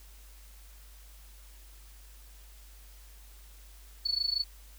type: tone with amplitude modulation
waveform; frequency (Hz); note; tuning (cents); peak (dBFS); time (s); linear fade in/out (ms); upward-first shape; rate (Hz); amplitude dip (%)
sine; 4435; C#8; 0; -24; 4.05-4.44; 10; sine; 25.9; 90
effects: added 50 Hz sine -50 dBFS peak until 4.78 s + white hiss -58 dBFS RMS until 4.78 s